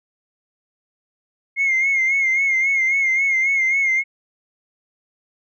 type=tone with vibrato; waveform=sine; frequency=2140 Hz; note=C7; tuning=38 cents sharp; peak=-14 dBFS; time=1.56-4.04 s; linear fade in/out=50 ms; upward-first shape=sine; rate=3.7 Hz; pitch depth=55 cents each way; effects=tanh soft clip ceiling -12 dBFS